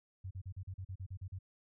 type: tone bursts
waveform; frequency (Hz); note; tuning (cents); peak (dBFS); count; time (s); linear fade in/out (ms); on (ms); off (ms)
sine; 94.1; F#2; +30; -40; 11; 0.24-1.389; 10; 69; 39
effects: none